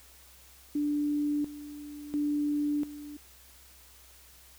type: tone with tremolo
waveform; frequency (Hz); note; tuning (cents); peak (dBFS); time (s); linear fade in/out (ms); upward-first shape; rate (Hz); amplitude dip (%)
sine; 293.7; D4; 0; -26; 0.75-3.17; 5; square; 0.72; 80
effects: added 64 Hz sine -59 dBFS peak until 4.58 s + white hiss -56 dBFS RMS until 4.58 s